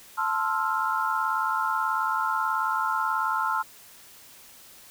sine chord, F major seventh, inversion first, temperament equal, 880 / 1046.5 / 1318.5 / 1396.9 Hz, A5 / C6 / E6 / F6, 0 / 0 / 0 / 0 cents, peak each -29 dBFS, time 0.17-3.63 s, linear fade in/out 20 ms, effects white hiss -50 dBFS RMS until 4.9 s

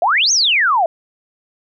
sine exponential two-way sweep, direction up then down, 630 to 6610 to 630 Hz, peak -11 dBFS, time 0.02-0.86 s, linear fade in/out 2 ms, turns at 0.32 s, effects none

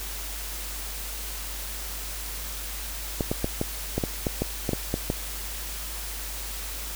clicks, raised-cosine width 2 ms, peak -11 dBFS, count 12, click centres 3.208 / 3.315 / 3.444 / 3.614 / 3.98 / 4.038 / 4.268 / 4.42 / 4.692 / 4.733 / 4.941 / 5.101 s, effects added 50 Hz sine -36 dBFS peak until 6.95 s + white hiss -36 dBFS RMS until 6.95 s

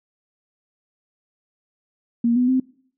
sine tone with pitch steps, 234.9 / 248.5 / 259.1 Hz, A#3 / B3 / C4, +13 / +11 / -17 cents, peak -15 dBFS, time 2.24-2.6 s, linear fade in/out 5 ms, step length 120 ms, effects noise-tail reverb RT60 0.6 s tail -24 dB re dry

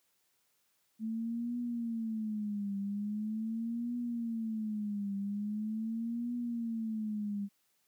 sine tone with vibrato, 219 Hz, A3, 8 cents flat, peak -33 dBFS, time 0.99-7.49 s, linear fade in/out 50 ms, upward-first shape triangle, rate 0.42 Hz, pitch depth 180 cents each way, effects white hiss -75 dBFS RMS until 7.87 s + high-pass 80 Hz 12 dB/octave

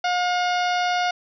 harmonic tone with a mistuned harmonic, 716 Hz, F5, 43 cents sharp, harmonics 1 / 2 / 3 / 4 / 5 / 6 / 7 / 8, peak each -21 / -27 / -31 / -33 / -35 / -37 / -38 / -39 dBFS, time 0.04-1.11 s, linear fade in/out 5 ms, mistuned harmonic 6, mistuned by +54 cents, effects none

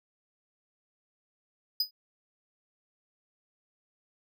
square tone with exponential decay, 4978 Hz, D#8, in tune, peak -22 dBFS, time 1.8-1.91 s, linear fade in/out 5 ms, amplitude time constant 22 ms, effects none

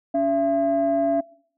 sine tone pair together, 282.9 / 672 Hz, C#4 / E5, +35 / +33 cents, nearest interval octave + minor third, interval 1498 cents, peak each -22 / -19 dBFS, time 0.14-1.21 s, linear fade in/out 10 ms, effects noise-tail reverb RT60 0.6 s tail -24 dB re dry + tanh soft clip ceiling -13 dBFS

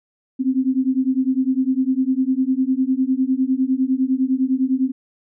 sine beating tone pair, 256.5 / 266.4 Hz, C4 / C4, -34 / +31 cents, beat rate 9.9 Hz, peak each -19 dBFS, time 0.39-4.92 s, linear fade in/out 20 ms, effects none

